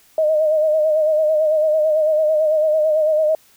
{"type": "tone with vibrato", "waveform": "sine", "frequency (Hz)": 620, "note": "D#5", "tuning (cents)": -6, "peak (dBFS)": -13, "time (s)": [0.18, 3.35], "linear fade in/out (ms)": 2, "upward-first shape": "sine", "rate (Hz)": 9, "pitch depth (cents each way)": 49, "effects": ["white hiss -53 dBFS RMS until 3.56 s"]}